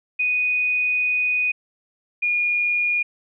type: tone pair in turn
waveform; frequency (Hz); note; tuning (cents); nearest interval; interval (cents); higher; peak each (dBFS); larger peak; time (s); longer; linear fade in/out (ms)
sine; 2484 / 2434; D#7 / D#7; -3 / -39; unison; 36; first; -18; neither; 0.19-1.52 / 2.22-3.03; first; 10
effects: none